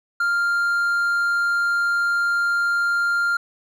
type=tone; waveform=triangle; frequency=1396.9 Hz; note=F6; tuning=in tune; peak=-16 dBFS; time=0.2-3.37 s; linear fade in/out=5 ms; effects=none